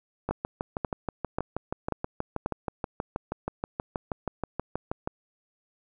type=two click trains; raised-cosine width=1 ms; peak=-15 / -13 dBFS; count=31 / 5; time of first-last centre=0.29-5.075 / 0.31-2.461 s; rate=6.27 / 1.86 Hz; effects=none